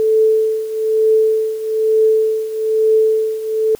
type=tone with tremolo; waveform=sine; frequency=438.4 Hz; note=A4; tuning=6 cents flat; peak=-8 dBFS; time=0-3.75 s; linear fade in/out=0 ms; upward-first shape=triangle; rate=1.1 Hz; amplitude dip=80%; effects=white hiss -45 dBFS RMS until 3.79 s